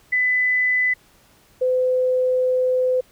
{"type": "tone pair in turn", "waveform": "sine", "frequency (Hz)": [2002, 508.7], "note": ["B6", "C5"], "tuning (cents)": [23, -49], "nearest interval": "2 octaves", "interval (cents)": 2372, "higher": "first", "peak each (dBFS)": [-16, -16], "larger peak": "neither", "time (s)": [[0.12, 0.94], [1.61, 3.01]], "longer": "second", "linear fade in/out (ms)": 10, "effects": ["pink hiss -55 dBFS RMS until 3.11 s"]}